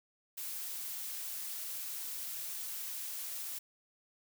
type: noise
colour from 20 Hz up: blue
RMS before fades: -41 dBFS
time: 0.37-3.59 s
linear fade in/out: 10 ms
effects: none